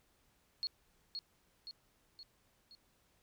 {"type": "tone with echo", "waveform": "sine", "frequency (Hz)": 4324, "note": "C#8", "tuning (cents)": -44, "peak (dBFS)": -34, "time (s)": [0.63, 0.67], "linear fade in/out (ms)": 0, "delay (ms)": 520, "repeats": 4, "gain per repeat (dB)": -5, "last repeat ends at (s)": 2.75, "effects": ["pink hiss -73 dBFS RMS until 3.22 s"]}